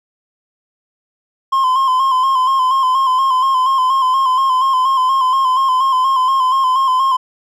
triangle tone with vibrato, 1046.5 Hz, C6, in tune, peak -9 dBFS, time 1.52-7.17 s, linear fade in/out 10 ms, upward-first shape square, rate 4.2 Hz, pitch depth 41 cents each way, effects none

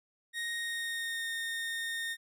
30% pulse tone with pitch glide, 1866 to 1837.1 Hz, A#6 to A#6, +1 to -26 cents, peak -31 dBFS, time 0.33-2.17 s, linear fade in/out 50 ms, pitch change -27 cents, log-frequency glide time 0.54-1.28 s, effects resampled to 32000 Hz

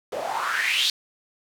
white noise with band-pass filter sweep, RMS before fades -25 dBFS, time 0.12-0.9 s, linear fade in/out 2 ms, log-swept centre 480 to 4000 Hz, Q 5.5, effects none

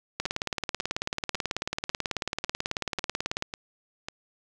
two click trains, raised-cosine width 0.2 ms, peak -16 / -11 dBFS, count 8 / 60, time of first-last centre 0.26-4.085 / 0.2-3.424 s, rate 1.83 / 18.3 Hz, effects none

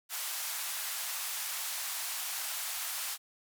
white band-pass noise, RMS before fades -37 dBFS, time 0.09-3.18 s, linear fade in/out 50 ms, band 740 to 16000 Hz, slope 24 dB/octave, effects none

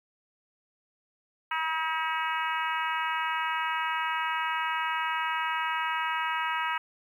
harmonic tone, 320 Hz, D#4, 49 cents sharp, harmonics 3 / 4 / 5 / 6 / 7 / 8 / 9, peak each -31 / -33 / -35 / -37 / -38 / -39 / -40 dBFS, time 1.51-6.78 s, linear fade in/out 5 ms, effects 10-bit

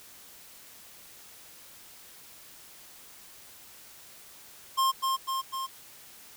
square tone with echo, 1062 Hz, C6, 25 cents sharp, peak -23 dBFS, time 4.77-4.92 s, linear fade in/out 20 ms, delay 250 ms, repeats 3, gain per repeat -3 dB, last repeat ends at 5.67 s, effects white hiss -51 dBFS RMS until 6.36 s

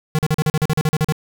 square tone bursts, 154.8 Hz, D#3, 9 cents flat, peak -15 dBFS, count 13, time 0.15-1.123 s, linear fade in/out 0 ms, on 37 ms, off 41 ms, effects none

